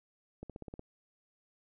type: accelerating click train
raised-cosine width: 2 ms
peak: -30 dBFS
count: 7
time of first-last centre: 0.43-0.794 s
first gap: 67 ms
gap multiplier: 0.96
effects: none